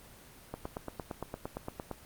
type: click train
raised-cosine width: 1 ms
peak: -22 dBFS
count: 13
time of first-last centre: 0.54-1.913 s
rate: 8.74 Hz
effects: pink hiss -54 dBFS RMS until 2.05 s + Opus 24 kbps